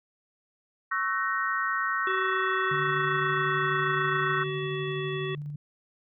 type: chord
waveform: sine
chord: F# dominant seventh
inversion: second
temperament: equal with one note detuned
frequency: 1108.7 / 1318.5 / 1513.7 / 1864.7 Hz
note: C#6 / E6 / F#6 / A#6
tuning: 0 / 0 / +39 / 0 cents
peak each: -31 dBFS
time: 0.91-4.44 s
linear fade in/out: 10 ms
type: harmonic tone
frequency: 378.5 Hz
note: F#4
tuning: 39 cents sharp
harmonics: 1 / 3 / 5 / 7 / 9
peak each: -31 / -40 / -38 / -42 / -41 dBFS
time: 2.07-5.35 s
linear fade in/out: 2 ms
type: tone with tremolo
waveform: sine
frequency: 146.83 Hz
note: D3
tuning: in tune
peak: -32 dBFS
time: 2.71-5.56 s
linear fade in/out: 5 ms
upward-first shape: square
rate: 12 Hz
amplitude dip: 25%
effects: none